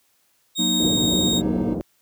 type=tone; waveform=30% pulse; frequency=3729 Hz; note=A#7; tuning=in tune; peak=-18 dBFS; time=0.55-1.42 s; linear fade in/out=50 ms
type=chord; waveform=triangle; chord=D# minor; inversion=first; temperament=equal with one note detuned; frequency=185 / 237.6 / 311.1 Hz; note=F#3 / A#3 / D#4; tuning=0 / +33 / 0 cents; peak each=-24 dBFS; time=0.58-1.75 s; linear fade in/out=20 ms
type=low-pass noise; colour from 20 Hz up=white; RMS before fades=-26 dBFS; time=0.8-1.81 s; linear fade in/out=0 ms; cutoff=480 Hz; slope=24 dB/octave
effects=white hiss -64 dBFS RMS until 2.01 s + high-pass 60 Hz 12 dB/octave